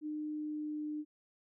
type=tone with pitch glide; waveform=sine; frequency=303.5 to 301.6 Hz; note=D#4 to D4; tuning=-43 to +46 cents; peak=-36 dBFS; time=0.01-1.05 s; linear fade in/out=50 ms; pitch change=-11 cents; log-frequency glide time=0.28-0.82 s; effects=none